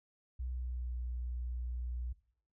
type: tone with pitch glide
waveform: sine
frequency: 62.5 to 60.83 Hz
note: B1 to B1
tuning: +21 to -26 cents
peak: -36 dBFS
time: 0.39-2.13 s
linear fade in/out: 10 ms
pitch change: -47 cents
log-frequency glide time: 0.51-0.96 s
effects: noise-tail reverb RT60 0.6 s tail -19 dB re dry